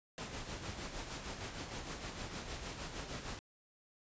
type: noise with tremolo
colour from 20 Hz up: pink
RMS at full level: -42 dBFS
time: 0.18-3.39 s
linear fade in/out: 0 ms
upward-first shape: sine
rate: 6.5 Hz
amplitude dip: 50%
effects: resampled to 16000 Hz